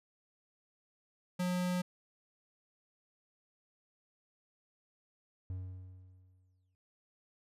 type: tone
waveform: square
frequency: 180 Hz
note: F#3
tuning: 47 cents flat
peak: -32 dBFS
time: 1.39-1.82 s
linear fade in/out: 10 ms
type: tone with exponential decay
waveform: triangle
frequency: 92.5 Hz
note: F#2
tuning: in tune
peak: -34 dBFS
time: 5.5-6.75 s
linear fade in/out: 0 ms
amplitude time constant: 270 ms
effects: resampled to 32000 Hz